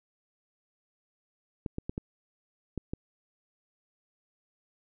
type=clicks; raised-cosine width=3 ms; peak=-20 dBFS; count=6; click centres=1.662 / 1.784 / 1.895 / 1.979 / 2.777 / 2.935 s; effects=none